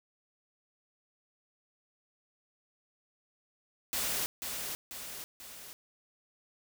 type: noise with echo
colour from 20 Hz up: white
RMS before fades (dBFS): -33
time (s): 3.93-4.26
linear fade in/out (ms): 0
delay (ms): 490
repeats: 3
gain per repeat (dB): -5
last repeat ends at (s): 5.73
effects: none